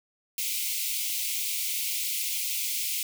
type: high-pass noise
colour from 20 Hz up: white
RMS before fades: -30 dBFS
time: 0.38-3.03 s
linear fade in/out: 2 ms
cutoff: 2100 Hz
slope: 96 dB/octave
effects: none